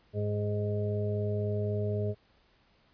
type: harmonic tone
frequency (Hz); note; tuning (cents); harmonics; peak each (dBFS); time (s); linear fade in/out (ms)
103.83; G#2; 0; 1 / 2 / 4 / 5 / 6; -30 / -38 / -34 / -47 / -38; 0.13-2.15; 50
effects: pink hiss -66 dBFS RMS until 2.93 s + resampled to 11025 Hz